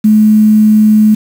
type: tone with quantisation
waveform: sine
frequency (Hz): 214.4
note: A3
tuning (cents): -45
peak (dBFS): -3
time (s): 0.04-1.15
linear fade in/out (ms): 10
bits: 5
effects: none